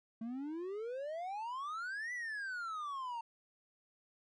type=exponential two-way sweep; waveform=triangle; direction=up then down; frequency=220 to 2000 to 908 Hz; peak=-37 dBFS; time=0.21-3.21 s; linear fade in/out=5 ms; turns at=2.13 s; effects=resampled to 22050 Hz